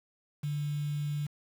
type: tone with quantisation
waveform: sine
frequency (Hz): 146.83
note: D3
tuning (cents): 0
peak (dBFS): -30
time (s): 0.43-1.27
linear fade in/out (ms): 10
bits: 8
effects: none